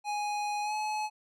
square tone with pitch glide, 830.6 to 853 Hz, G#5 to G#5, 0 to +46 cents, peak -31 dBFS, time 0.04-1.1 s, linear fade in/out 50 ms, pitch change +46 cents, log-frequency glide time 0.62-0.74 s, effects low-pass 8000 Hz 12 dB/octave

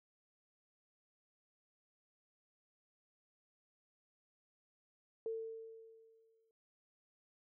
sine tone with exponential decay, 449.1 Hz, A4, 35 cents sharp, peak -36 dBFS, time 5.26-6.51 s, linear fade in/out 1 ms, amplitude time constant 270 ms, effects none

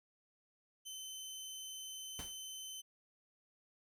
20% pulse tone, 3064 Hz, G7, 40 cents flat, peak -40 dBFS, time 0.85-2.82 s, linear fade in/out 20 ms
pink noise with exponential decay, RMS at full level -44 dBFS, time 2.19-2.38 s, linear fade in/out 1 ms, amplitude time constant 41 ms
effects none

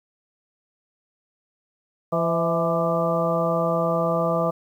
harmonic tone with a mistuned harmonic, 168.7 Hz, E3, 40 cents sharp, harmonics 1 / 2 / 3 / 4 / 5 / 6 / 7, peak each -26 / -32 / -25 / -24 / -34 / -34 / -27 dBFS, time 2.12-4.51 s, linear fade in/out 10 ms, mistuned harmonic 4, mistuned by -49 cents, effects 9-bit

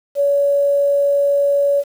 sine tone with quantisation, 566 Hz, C#5, 36 cents sharp, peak -12 dBFS, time 0.15-1.84 s, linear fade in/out 50 ms, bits 7, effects none

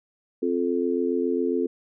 sine chord, F major, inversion second, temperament just, 261.9 / 349.2 / 436.5 Hz, C4 / F4 / A4, +2 / 0 / -14 cents, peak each -26 dBFS, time 0.42-1.67 s, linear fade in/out 10 ms, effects none

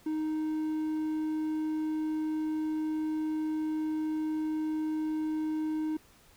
triangle tone, 311.1 Hz, D#4, in tune, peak -27 dBFS, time 0.06-5.97 s, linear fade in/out 5 ms, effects pink hiss -60 dBFS RMS until 6.36 s

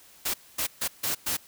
white noise bursts at uneven times, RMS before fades -28 dBFS, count 5, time 0.25-0.34 / 0.58-0.67 / 0.81-0.88 / 1.03-1.15 / 1.26-1.37 s, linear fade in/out 10 ms, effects white hiss -54 dBFS RMS until 1.47 s

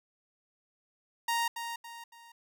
sawtooth tone with echo, 932.3 Hz, A#5, in tune, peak -24 dBFS, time 1.28-1.48 s, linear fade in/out 5 ms, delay 280 ms, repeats 3, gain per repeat -8 dB, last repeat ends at 2.32 s, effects none

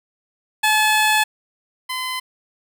15% pulse tone pair in turn, 860 / 1022.7 Hz, A5 / C6, -40 / -40 cents, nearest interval minor third, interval 300 cents, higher second, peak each -8 / -17 dBFS, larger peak first, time 0.63-1.24 / 1.89-2.2 s, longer first, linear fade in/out 10 ms, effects none

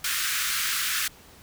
pink high-pass noise, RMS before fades -27 dBFS, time 0.04-1.08 s, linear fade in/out 5 ms, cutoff 1300 Hz, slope 48 dB/octave, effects pink hiss -51 dBFS RMS until 1.42 s

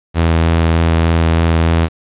sawtooth tone with vibrato, 82.41 Hz, E2, in tune, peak -6 dBFS, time 0.14-1.89 s, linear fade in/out 50 ms, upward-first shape sine, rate 3.3 Hz, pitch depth 12 cents each way, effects resampled to 8000 Hz + 7-bit

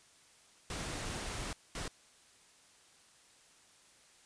pink noise bursts at uneven times, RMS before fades -40 dBFS, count 2, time 0.7-1.53 / 1.75-1.88 s, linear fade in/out 2 ms, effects white hiss -63 dBFS RMS until 4.25 s + resampled to 22050 Hz

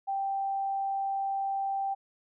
sine tone, 784 Hz, G5, in tune, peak -28 dBFS, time 0.07-1.95 s, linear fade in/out 20 ms, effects none

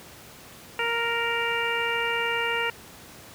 harmonic tone, 466.2 Hz, A#4, in tune, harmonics 1 / 2 / 3 / 4 / 5 / 6, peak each -31 / -31 / -31 / -31 / -31 / -31 dBFS, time 0.79-2.7 s, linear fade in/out 2 ms, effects pink hiss -46 dBFS RMS until 3.34 s + high-pass 80 Hz 12 dB/octave

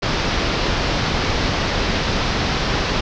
pink low-pass noise, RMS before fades -20 dBFS, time 0.02-3.01 s, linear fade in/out 10 ms, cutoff 5600 Hz, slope 48 dB/octave, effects none

